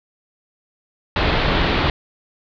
pink low-pass noise, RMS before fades -18 dBFS, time 1.16-1.9 s, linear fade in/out 2 ms, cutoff 4200 Hz, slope 48 dB/octave, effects none

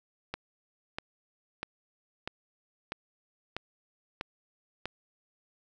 click train, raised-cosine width 0.3 ms, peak -18 dBFS, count 8, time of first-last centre 0.34-4.856 s, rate 1.55 Hz, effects none

